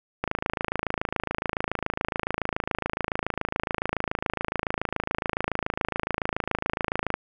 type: click train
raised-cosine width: 0.5 ms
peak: -10 dBFS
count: 188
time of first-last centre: 0.24-7.14 s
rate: 27.1 Hz
effects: none